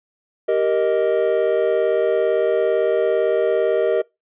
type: chord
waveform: triangle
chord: Eb major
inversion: first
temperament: just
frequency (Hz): 388.9 / 466.7 / 622.3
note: G4 / Bb4 / Eb5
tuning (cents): -14 / +2 / 0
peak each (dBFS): -19 / -17 / -18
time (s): 0.48-4.02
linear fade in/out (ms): 10
effects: noise-tail reverb RT60 0.2 s tail -23 dB re dry + resampled to 8000 Hz